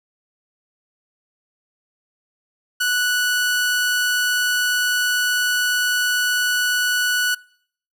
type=tone; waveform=sawtooth; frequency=1477 Hz; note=F#6; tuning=3 cents flat; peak=-14 dBFS; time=2.8-7.35 s; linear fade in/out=10 ms; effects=noise-tail reverb RT60 0.6 s tail -23 dB re dry